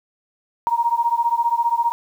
sine beating tone pair, 932.3 / 947.3 Hz, A#5 / A#5, 0 / +28 cents, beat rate 15 Hz, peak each -19 / -20 dBFS, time 0.67-1.92 s, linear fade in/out 0 ms, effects 8-bit

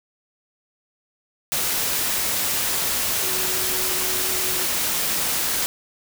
sine tone in noise, 370 Hz, F#4, in tune, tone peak -34 dBFS, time 3.23-4.65 s, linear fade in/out 0 ms, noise white, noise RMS -23 dBFS, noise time 1.52-5.66 s, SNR -14 dB, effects none

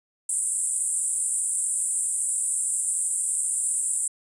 white band-pass noise, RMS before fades -26 dBFS, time 0.29-4.08 s, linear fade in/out 5 ms, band 7800 to 9800 Hz, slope 96 dB/octave, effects resampled to 24000 Hz

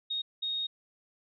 sine tone bursts at uneven times, 3729 Hz, A#7, in tune, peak -30 dBFS, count 2, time 0.1-0.22 / 0.42-0.67 s, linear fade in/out 10 ms, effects none

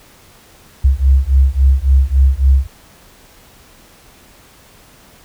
sine beating tone pair, 65.41 / 69.01 Hz, C2 / C#2, 0 / -7 cents, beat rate 3.6 Hz, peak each -11 dBFS, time 0.84-2.67 s, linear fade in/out 10 ms, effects pink hiss -45 dBFS RMS until 5.24 s

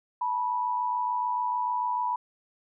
sine tone pair together, 872 / 978.8 Hz, A5 / B5, -16 / -16 cents, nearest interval major second, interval 200 cents, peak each -33 / -26 dBFS, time 0.21-2.16 s, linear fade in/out 5 ms, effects none

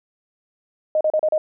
sine tone bursts, 620 Hz, D#5, 6 cents flat, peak -15 dBFS, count 5, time 0.95-1.38 s, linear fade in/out 2 ms, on 58 ms, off 35 ms, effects none

